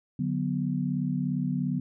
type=chord; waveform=sine; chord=B minor; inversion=first; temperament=equal with one note detuned; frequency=146.83 / 184.04 / 246.9 Hz; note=D3 / F#3 / B3; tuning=0 / -9 / 0 cents; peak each=-30 dBFS; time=0.19-1.8 s; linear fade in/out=5 ms; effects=none